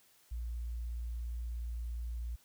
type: tone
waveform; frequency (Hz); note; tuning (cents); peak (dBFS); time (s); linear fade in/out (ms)
sine; 58.5; A#1; +7; -36; 0.31-2.36; 10
effects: white hiss -66 dBFS RMS until 2.44 s